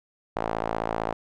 sawtooth tone with band-pass filter, 55.5 Hz, A1, 16 cents sharp, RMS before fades -29 dBFS, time 0.36-1.13 s, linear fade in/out 5 ms, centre 770 Hz, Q 1.6, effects none

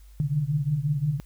sine tone cluster, 131 / 147.8 / 153.5 Hz, C3 / D3 / D#3, +2 / +11 / -23 cents, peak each -30 / -24 / -31 dBFS, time 0.2-1.2 s, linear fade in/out 0 ms, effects added 50 Hz sine -46 dBFS peak until 1.25 s + white hiss -62 dBFS RMS until 1.25 s

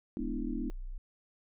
sine chord, E dominant seventh, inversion first, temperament equal, 207.7 / 246.9 / 293.7 / 329.6 Hz, G#3 / B3 / D4 / E4, 0 / 0 / 0 / 0 cents, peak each -40 / -37 / -39 / -41 dBFS, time 0.17-0.7 s, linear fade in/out 0 ms
sine tone, 30.77 Hz, B0, 5 cents flat, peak -37 dBFS, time 0.2-0.98 s, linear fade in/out 0 ms
effects none

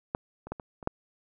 clicks, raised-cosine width 1 ms, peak -14 / -28 / -19 / -25 / -29 / -12 dBFS, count 6, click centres 0.149 / 0.47 / 0.52 / 0.598 / 0.828 / 0.874 s, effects none

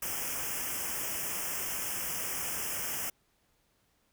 white band-stop noise, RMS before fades -35 dBFS, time 0.02-3.1 s, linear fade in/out 5 ms, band 3200 to 5100 Hz, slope 96 dB/octave, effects pink hiss -72 dBFS RMS until 4.12 s

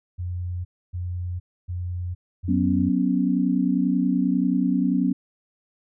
sine tone bursts, 89 Hz, F2, 33 cents sharp, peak -26 dBFS, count 4, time 0.18-2.9 s, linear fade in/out 20 ms, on 470 ms, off 280 ms
sine chord, F# suspended fourth, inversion none, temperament equal, 185 / 246.9 / 277.2 Hz, F#3 / B3 / C#4, 0 / 0 / 0 cents, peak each -23 dBFS, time 2.48-5.13 s, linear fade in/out 10 ms
effects none

